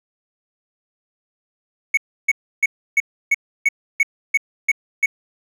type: tone bursts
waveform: triangle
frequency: 2217 Hz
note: C#7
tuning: in tune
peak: -10 dBFS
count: 10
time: 1.94-5.06 s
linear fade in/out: 5 ms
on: 33 ms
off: 310 ms
effects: none